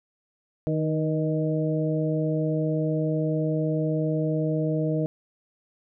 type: harmonic tone with a mistuned harmonic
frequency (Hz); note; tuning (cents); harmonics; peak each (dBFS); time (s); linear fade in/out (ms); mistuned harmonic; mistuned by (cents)
155.7; D#3; +2; 1 / 2 / 3 / 4; -25 / -28 / -30 / -31; 0.67-5.06; 0; 3; +33
effects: none